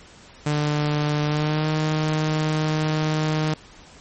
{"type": "tone with pitch glide", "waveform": "sawtooth", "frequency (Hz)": [148.9, 154.95], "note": ["D3", "D#3"], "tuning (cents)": [24, -7], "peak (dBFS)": -16, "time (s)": [0.46, 3.54], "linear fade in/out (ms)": 5, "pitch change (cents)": 69, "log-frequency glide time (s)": [1.24, 1.67], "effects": ["pink hiss -47 dBFS RMS until 4 s", "MP3 32 kbps"]}